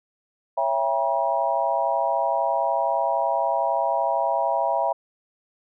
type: chord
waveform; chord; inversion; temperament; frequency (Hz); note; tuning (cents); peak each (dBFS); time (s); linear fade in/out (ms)
sine; C# diminished seventh; none; just; 554.4 / 665.2 / 798.3 / 957.9; C#5 / E5 / G5 / Bb5; 0 / +16 / +31 / +47; -28 / -24 / -26 / -25; 0.57-4.93; 10
effects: none